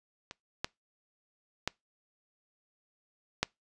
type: clicks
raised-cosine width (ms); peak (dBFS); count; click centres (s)
0.2; -24 / -13 / -12 / -9; 4; 0.311 / 0.645 / 1.676 / 3.43
effects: noise-tail reverb RT60 0.2 s tail -25 dB re dry + resampled to 22050 Hz